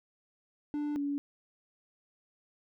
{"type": "tone pair in turn", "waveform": ["triangle", "sine"], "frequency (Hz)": [294.6, 284.9], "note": ["D4", "C#4"], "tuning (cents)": [6, 48], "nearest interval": "minor second", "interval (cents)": 58, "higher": "first", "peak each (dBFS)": [-29, -30], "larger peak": "first", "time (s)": [[0.74, 0.96], [0.96, 1.18]], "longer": "neither", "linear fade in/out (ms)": 0, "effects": []}